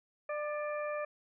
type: harmonic tone with a mistuned harmonic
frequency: 596 Hz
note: D5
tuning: 25 cents sharp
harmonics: 1 / 2 / 3 / 4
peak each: -35 / -41 / -45 / -47 dBFS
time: 0.29-1.05 s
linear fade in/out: 5 ms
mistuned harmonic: 3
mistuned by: -32 cents
effects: none